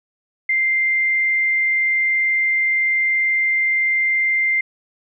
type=tone; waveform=sine; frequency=2093 Hz; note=C7; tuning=in tune; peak=-15 dBFS; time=0.49-4.61 s; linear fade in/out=5 ms; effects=none